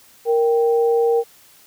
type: tone pair together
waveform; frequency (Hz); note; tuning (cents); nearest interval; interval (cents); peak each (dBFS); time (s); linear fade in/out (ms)
sine; 466.2 / 784; A#4 / G5; 0 / 0; major sixth; 900; -14 / -24; 0.25-1.24; 50
effects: white hiss -50 dBFS RMS until 1.66 s